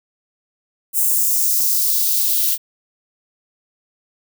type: noise with high-pass filter sweep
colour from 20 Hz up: violet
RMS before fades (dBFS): -17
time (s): 0.93-2.58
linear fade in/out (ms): 50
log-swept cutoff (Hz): 8200 to 2900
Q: 1.7
effects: none